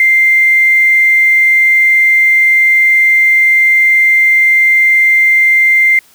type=tone with quantisation; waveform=sine; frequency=2093 Hz; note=C7; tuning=in tune; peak=-5 dBFS; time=0-5.99 s; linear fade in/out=2 ms; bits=5; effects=white hiss -46 dBFS RMS until 6.14 s